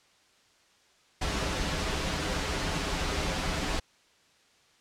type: noise with comb filter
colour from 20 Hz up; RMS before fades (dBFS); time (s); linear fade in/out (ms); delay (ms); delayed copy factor
pink; -30; 1.21-3.8; 10; 8.6; -0.6
effects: white hiss -63 dBFS RMS until 4.8 s + low-pass 6000 Hz 12 dB/octave